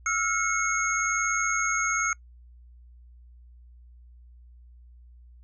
sine tone cluster, 1315 / 1416 / 2183 / 6500 Hz, E6 / F6 / C#7 / G#8, -5 / +23 / -27 / -38 cents, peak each -29 dBFS, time 0.06-2.13 s, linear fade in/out 2 ms, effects noise-tail reverb RT60 0.1 s tail -26 dB re dry + added 60 Hz sine -48 dBFS peak until 5.43 s

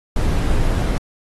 brown noise, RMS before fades -17 dBFS, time 0.16-0.98 s, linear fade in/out 2 ms, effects AAC 32 kbps

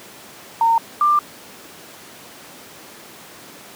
sine tone pair in turn, 915 / 1188.2 Hz, A#5 / D6, -32 / +20 cents, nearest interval perfect fourth, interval 452 cents, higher second, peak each -12 dBFS, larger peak neither, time 0.61-0.78 / 1.01-1.19 s, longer second, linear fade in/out 2 ms, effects pink hiss -40 dBFS RMS until 3.75 s + high-pass 200 Hz 12 dB/octave

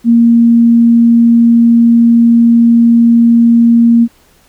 sine tone, 233.3 Hz, A#3, 2 cents sharp, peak -3 dBFS, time 0.04-4.08 s, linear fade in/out 50 ms, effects pink hiss -48 dBFS RMS until 4.48 s

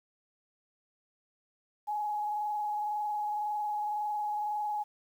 sine tone with frequency modulation, 839 Hz, G#5, 17 cents sharp, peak -30 dBFS, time 1.87-4.84 s, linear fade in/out 20 ms, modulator 21.9 Hz, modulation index 0.58, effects 10-bit

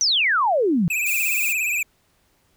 sine exponential sweep, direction down, 6180 to 155.56 Hz, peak -16 dBFS, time 0.01-0.88 s, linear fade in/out 0 ms
square tone with vibrato, 2489 Hz, D#7, in tune, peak -21 dBFS, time 0.9-1.83 s, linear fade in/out 5 ms, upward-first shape triangle, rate 17 Hz, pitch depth 120 cents each way
violet noise, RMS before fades -27 dBFS, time 1.06-1.53 s, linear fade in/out 5 ms
effects pink hiss -63 dBFS RMS until 2.56 s

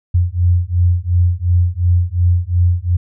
sine beating tone pair, 86.9 / 89.7 Hz, F2 / F2, -8 / +47 cents, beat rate 2.8 Hz, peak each -14 dBFS, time 0.14-2.97 s, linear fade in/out 10 ms, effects none

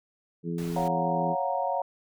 harmonic tone, 84.8 Hz, E2, 50 cents sharp, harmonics 2 / 3 / 4 / 5, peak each -30 / -37 / -37 / -37 dBFS, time 0.43-1.36 s, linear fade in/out 50 ms
pink noise, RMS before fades -44 dBFS, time 0.58-0.88 s, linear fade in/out 2 ms
sine chord, Gb major seventh, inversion second, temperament equal, 554.4 / 698.5 / 740 / 932.3 Hz, Db5 / F5 / Gb5 / Bb5, 0 / 0 / 0 / 0 cents, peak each -31 dBFS, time 0.76-1.82 s, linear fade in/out 5 ms
effects none

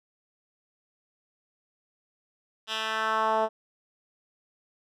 10% pulse tone with band-pass filter sweep, 220 Hz, A3, in tune, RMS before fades -27 dBFS, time 2.67-3.49 s, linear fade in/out 50 ms, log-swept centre 3300 to 640 Hz, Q 1.8, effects none

